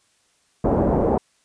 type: low-pass noise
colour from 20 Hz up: white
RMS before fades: -19 dBFS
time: 0.64-1.18 s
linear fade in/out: 5 ms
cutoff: 680 Hz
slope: 24 dB/octave
effects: white hiss -63 dBFS RMS until 1.44 s + resampled to 22050 Hz